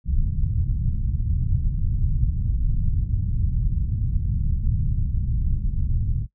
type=low-pass noise; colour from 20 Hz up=pink; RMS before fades=-22 dBFS; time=0.04-6.27 s; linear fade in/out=50 ms; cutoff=140 Hz; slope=24 dB/octave; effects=noise-tail reverb RT60 0.1 s tail -18 dB re dry